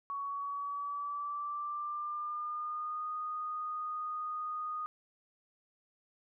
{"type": "tone with pitch glide", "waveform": "sine", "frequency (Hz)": [1120, 1235.6], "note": ["C#6", "D#6"], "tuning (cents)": [18, -12], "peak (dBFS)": -35, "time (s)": [0.1, 4.86], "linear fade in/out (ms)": 0, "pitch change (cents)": 170, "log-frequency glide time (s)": [0.22, 3.09], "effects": []}